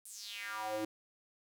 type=tone with high-pass filter sweep; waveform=square; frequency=108.1 Hz; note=A2; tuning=30 cents flat; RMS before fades=-41 dBFS; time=0.05-0.85 s; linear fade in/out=5 ms; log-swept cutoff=10000 to 340 Hz; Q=4.2; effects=11-bit